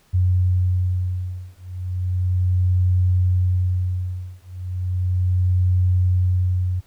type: beating tone pair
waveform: sine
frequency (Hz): 90.9 / 91.25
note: F#2 / F#2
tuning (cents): -30 / -24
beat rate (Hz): 0.35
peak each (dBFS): -20 / -20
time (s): 0.13-6.81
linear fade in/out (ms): 20
effects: pink hiss -58 dBFS RMS until 6.86 s